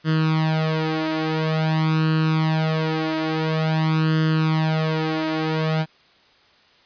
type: tone with flanger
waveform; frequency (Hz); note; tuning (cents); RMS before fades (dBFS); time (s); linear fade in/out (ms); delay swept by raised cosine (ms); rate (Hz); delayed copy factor
sawtooth; 158.1; D#3; +28; -21; 0.04-5.86; 50; 0.63 to 5.63; 0.24; +0.8
effects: white hiss -55 dBFS RMS until 6.85 s + resampled to 11025 Hz

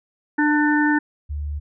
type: harmonic tone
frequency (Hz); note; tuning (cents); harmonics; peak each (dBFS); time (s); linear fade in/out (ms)
298.1; D4; +26; 1 / 3 / 5 / 6; -17 / -24 / -24 / -23; 0.38-0.99; 10
type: tone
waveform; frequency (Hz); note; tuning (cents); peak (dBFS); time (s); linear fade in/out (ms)
sine; 73.42; D2; 0; -24; 1.29-1.6; 20
effects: none

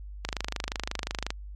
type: click train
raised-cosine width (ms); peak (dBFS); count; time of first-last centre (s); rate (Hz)
0.2; -12; 28; 0.25-1.305; 25.6
effects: added 50 Hz sine -38 dBFS peak until 1.55 s + MP3 64 kbps

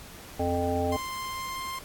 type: harmonic tone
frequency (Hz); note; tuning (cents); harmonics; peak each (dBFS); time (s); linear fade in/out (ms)
87.31; F2; 0; 1 / 3 / 5 / 7 / 9; -31 / -31 / -31 / -31 / -31; 0.39-0.97; 10
type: tone with pitch glide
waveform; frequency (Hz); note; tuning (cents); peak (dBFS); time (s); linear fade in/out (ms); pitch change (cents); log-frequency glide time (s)
sawtooth; 1046.5 to 1053.2; C6 to C6; 0 to +11; -29; 0.92-1.79; 5; +11; 1.13-1.66
effects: pink hiss -46 dBFS RMS until 1.84 s + AAC 64 kbps

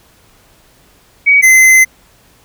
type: tone pair in turn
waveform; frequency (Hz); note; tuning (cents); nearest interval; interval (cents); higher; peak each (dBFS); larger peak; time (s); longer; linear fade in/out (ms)
sine / square; 2261 / 2055; C#7 / C7; +34 / -32; major second; 166; first; -4; neither; 1.26-1.42 / 1.42-1.85; second; 20
effects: pink hiss -48 dBFS RMS until 2.44 s

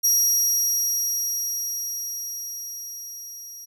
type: tone with level ramp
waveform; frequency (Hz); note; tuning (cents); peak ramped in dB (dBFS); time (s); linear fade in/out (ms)
30% pulse; 5690; F8; +31; -12 to -34; 0.03-3.66; 20
effects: none

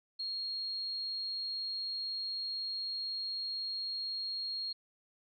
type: tone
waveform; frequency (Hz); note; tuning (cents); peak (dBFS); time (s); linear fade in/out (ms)
sine; 4266; C8; +33; -35; 0.19-4.73; 10
effects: none

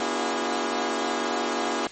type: tone cluster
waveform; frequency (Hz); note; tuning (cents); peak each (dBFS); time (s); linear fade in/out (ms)
15% pulse; 240.4 / 286.9 / 331.9 / 362.4 / 408.3; B3 / D4 / E4 / F#4 / G#4; -46 / -40 / +12 / -36 / -29; -25 / -26 / -25 / -26 / -24; 0-1.87; 2
effects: white hiss -43 dBFS RMS until 1.91 s + MP3 32 kbps

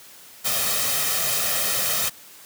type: noise with comb filter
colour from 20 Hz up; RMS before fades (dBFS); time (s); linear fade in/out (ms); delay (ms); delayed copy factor
white; -23; 0.44-2.1; 20; 1.6; +0.65
effects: white hiss -46 dBFS RMS until 2.45 s + high-pass 100 Hz 12 dB/octave

